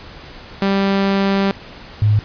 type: tone pair in turn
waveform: sawtooth / sine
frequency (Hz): 196.3 / 105.68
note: G3 / G#2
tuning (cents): +3 / +31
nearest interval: major seventh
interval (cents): 1072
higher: first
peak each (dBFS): -10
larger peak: neither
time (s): 0.62-1.51 / 2.02-2.19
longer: first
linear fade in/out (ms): 0
effects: pink hiss -37 dBFS RMS until 2.24 s + resampled to 11025 Hz